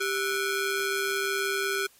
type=ring-modulated tone; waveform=sawtooth; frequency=932.3 Hz; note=A#5; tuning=in tune; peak=-19 dBFS; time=0-1.87 s; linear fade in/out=10 ms; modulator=539 Hz; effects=white hiss -58 dBFS RMS until 1.99 s + MP3 64 kbps